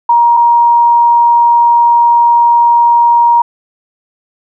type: tone pair in turn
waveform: sine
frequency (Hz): 944 / 944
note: A#5 / A#5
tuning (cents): +22 / +22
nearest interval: unison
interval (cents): 0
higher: neither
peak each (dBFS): -4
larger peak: neither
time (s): 0.09-0.37 / 0.37-3.42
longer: second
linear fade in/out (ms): 5
effects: none